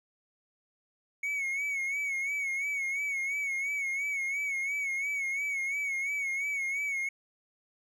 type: tone with vibrato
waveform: triangle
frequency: 2217 Hz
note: C#7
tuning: in tune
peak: -28 dBFS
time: 1.23-7.09 s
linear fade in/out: 5 ms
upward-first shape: sine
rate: 2.9 Hz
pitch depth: 66 cents each way
effects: none